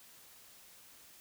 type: silence
effects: white hiss -58 dBFS RMS until 1.2 s